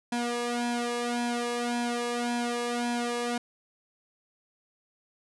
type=tone with flanger; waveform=sawtooth; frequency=239.8 Hz; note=A#3; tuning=49 cents sharp; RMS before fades=-30 dBFS; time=0.12-3.38 s; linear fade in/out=5 ms; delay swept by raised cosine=1.2 to 1.79 ms; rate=1.8 Hz; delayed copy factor=+0.95; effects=resampled to 24000 Hz